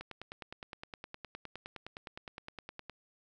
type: click train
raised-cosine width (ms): 0.3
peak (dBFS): -27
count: 29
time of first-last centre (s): 0.01-2.897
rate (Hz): 9.7
effects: none